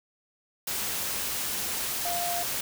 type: tone in noise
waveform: sine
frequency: 698.5 Hz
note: F5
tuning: in tune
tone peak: -30 dBFS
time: 2.05-2.43 s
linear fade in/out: 5 ms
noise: white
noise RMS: -31 dBFS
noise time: 0.67-2.61 s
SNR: -2 dB
effects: none